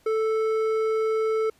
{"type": "tone with hard clipping", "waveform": "sine", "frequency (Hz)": 440, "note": "A4", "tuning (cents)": 0, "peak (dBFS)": -23, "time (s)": [0.06, 1.5], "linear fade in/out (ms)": 5, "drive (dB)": 8, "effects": ["pink hiss -61 dBFS RMS until 1.59 s", "resampled to 32000 Hz"]}